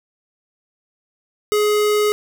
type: tone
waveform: square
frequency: 419.8 Hz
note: G#4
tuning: 19 cents sharp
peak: -15 dBFS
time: 1.52-2.12 s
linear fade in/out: 0 ms
effects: none